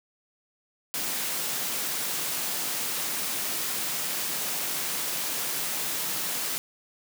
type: high-pass noise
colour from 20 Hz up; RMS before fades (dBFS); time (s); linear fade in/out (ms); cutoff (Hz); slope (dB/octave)
white; -30; 0.94-6.58; 0; 120; 96
effects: none